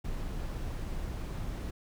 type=noise; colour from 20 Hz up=brown; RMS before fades=-36 dBFS; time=0.04-1.71 s; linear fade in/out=10 ms; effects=none

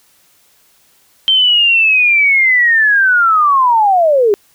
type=linear sweep; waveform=sine; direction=down; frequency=3136 to 390 Hz; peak=-7 dBFS; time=1.28-4.34 s; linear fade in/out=0 ms; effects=white hiss -52 dBFS RMS until 4.54 s

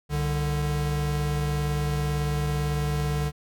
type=tone pair together; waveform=square; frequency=65.81 / 147.6 Hz; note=C2 / D3; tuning=+11 / +9 cents; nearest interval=octave + major second; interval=1398 cents; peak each=-30 / -26 dBFS; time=0.09-3.32 s; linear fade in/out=50 ms; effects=none

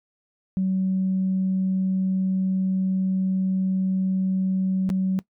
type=tone with dropouts; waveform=sine; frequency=188.7 Hz; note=F#3; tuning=34 cents sharp; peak=-19 dBFS; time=0.57-5.19 s; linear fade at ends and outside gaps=0 ms; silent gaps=4.892-4.901 s; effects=noise-tail reverb RT60 0.1 s tail -20 dB re dry + tanh soft clip ceiling -15 dBFS

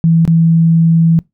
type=tone with dropouts; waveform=sine; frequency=164.81 Hz; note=E3; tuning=in tune; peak=-6 dBFS; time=0.04-1.19 s; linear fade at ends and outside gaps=0 ms; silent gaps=0.252-0.277 s; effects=noise-tail reverb RT60 0.2 s tail -24 dB re dry

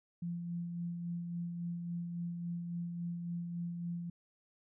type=tone with tremolo; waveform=sine; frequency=172.1 Hz; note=F3; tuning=25 cents flat; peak=-35 dBFS; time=0.22-4.1 s; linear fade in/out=5 ms; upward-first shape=sine; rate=3.6 Hz; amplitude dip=35%; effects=none

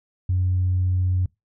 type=tone; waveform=sine; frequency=91.5 Hz; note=F#2; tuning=19 cents flat; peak=-17 dBFS; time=0.29-1.26 s; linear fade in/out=5 ms; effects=noise-tail reverb RT60 0.2 s tail -25 dB re dry + tanh soft clip ceiling -14 dBFS

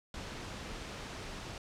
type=noise; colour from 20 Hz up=pink; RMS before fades=-43 dBFS; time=0.14-1.58 s; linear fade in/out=2 ms; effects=low-pass 6000 Hz 12 dB/octave

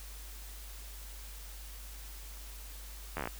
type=slowing click train; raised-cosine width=0.5 ms; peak=-20 dBFS; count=8; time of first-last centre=3.17-3.274 s; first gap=12 ms; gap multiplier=1.07; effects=added 50 Hz sine -45 dBFS peak until 3.39 s + white hiss -51 dBFS RMS until 3.39 s

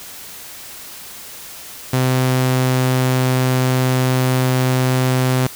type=tone; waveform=sawtooth; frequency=128.6 Hz; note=C3; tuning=30 cents flat; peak=-10 dBFS; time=1.93-5.47 s; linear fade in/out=5 ms; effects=white hiss -35 dBFS RMS until 5.55 s

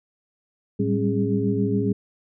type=tone cluster; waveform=sine; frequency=110.9 / 193.5 / 200.7 / 272.5 / 411.6 Hz; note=A2 / G3 / G3 / C#4 / G#4; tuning=+14 / -22 / +41 / -29 / -16 cents; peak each=-26 dBFS; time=0.79-1.93 s; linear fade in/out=10 ms; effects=none

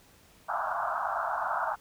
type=band-pass noise; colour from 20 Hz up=pink; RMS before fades=-31 dBFS; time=0.48-1.76 s; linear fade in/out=20 ms; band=640 to 1500 Hz; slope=96 dB/octave; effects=pink hiss -59 dBFS RMS until 1.8 s

